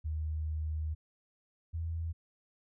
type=tone pair in turn; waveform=sine; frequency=77.78 / 82.41 Hz; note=D#2 / E2; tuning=0 / 0 cents; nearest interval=minor second; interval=100 cents; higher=second; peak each=-32 / -33 dBFS; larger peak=first; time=0.04-0.95 / 1.73-2.13 s; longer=first; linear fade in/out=20 ms; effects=none